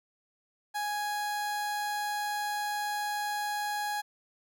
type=tone; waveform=30% pulse; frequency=830.6 Hz; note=G#5; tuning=in tune; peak=-28 dBFS; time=0.74-4.02 s; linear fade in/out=20 ms; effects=none